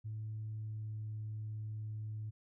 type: tone with pitch glide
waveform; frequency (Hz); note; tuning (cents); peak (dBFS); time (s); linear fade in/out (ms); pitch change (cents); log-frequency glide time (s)
sine; 108.6 to 107.85; A2 to A2; -22 to -34; -38; 0.04-2.31; 20; -12; 0.51-1
effects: tanh soft clip ceiling -35 dBFS